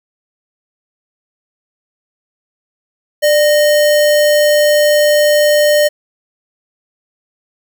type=tone with sample-and-hold; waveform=sine; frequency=594 Hz; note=D5; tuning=20 cents sharp; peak=-7 dBFS; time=3.22-5.89 s; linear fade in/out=20 ms; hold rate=2450 Hz; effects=none